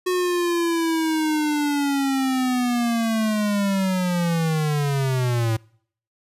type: linear sweep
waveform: square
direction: down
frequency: 366.4 to 110 Hz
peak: -20 dBFS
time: 0.06-5.57 s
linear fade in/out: 10 ms
effects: noise-tail reverb RT60 0.6 s tail -25 dB re dry + resampled to 32000 Hz